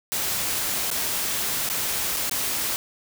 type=noise with dropouts; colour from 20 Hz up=white; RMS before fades=-26 dBFS; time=0.12-2.76 s; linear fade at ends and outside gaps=0 ms; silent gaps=0.903-0.913 / 1.689-1.699 / 2.165-2.169 / 2.296-2.312 s; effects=none